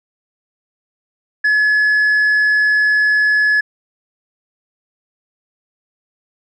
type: tone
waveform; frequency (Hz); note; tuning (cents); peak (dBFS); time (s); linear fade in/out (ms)
sine; 1704; G#6; +44; -8; 1.44-3.61; 10
effects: tanh soft clip ceiling -10 dBFS